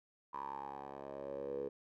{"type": "tone with band-pass filter sweep", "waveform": "10% pulse", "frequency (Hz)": 69.3, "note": "C#2", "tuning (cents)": 0, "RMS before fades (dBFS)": -44, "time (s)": [0.33, 1.69], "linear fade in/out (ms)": 10, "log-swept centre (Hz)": [1000, 450], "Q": 8.6, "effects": []}